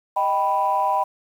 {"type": "chord", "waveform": "sine", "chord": "Eb augmented", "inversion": "none", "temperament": "equal", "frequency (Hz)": [622.3, 784, 987.8], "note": ["Eb5", "G5", "B5"], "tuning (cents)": [0, 0, 0], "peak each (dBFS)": [-26, -21, -20], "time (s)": [0.16, 1.04], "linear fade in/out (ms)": 10, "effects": ["tanh soft clip ceiling -10 dBFS", "8-bit"]}